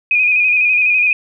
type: tone with vibrato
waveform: sine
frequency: 2476 Hz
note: D#7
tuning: 9 cents flat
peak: -10 dBFS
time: 0.11-1.13 s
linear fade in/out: 2 ms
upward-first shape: square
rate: 12 Hz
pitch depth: 33 cents each way
effects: none